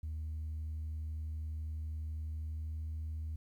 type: tone with pitch glide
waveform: sine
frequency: 78 to 78.54 Hz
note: D#2 to D#2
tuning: +5 to +17 cents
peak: -35 dBFS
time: 0.03-3.36 s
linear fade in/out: 5 ms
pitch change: +12 cents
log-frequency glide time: 2.32-2.81 s
effects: tanh soft clip ceiling -35 dBFS + 12-bit